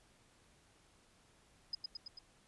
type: tone with echo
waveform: sine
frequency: 5020 Hz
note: D#8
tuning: 15 cents sharp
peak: -35 dBFS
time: 1.73-1.75 s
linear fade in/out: 5 ms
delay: 110 ms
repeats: 4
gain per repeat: -3 dB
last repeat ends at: 2.19 s
effects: pink hiss -68 dBFS RMS until 2.47 s + resampled to 24000 Hz